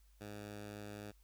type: tone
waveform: 10% pulse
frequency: 103.83 Hz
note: G#2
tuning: in tune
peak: -38 dBFS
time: 0.2-1.12 s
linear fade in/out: 20 ms
effects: added 50 Hz sine -63 dBFS peak until 1.23 s + white hiss -75 dBFS RMS until 1.23 s